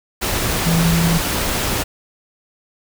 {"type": "tone in noise", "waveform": "sine", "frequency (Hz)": 166.9, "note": "E3", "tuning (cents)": 22, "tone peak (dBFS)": -14, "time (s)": [0.65, 1.19], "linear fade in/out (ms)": 20, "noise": "pink", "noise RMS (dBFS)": -20, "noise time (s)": [0.21, 1.84], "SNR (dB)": 3, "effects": []}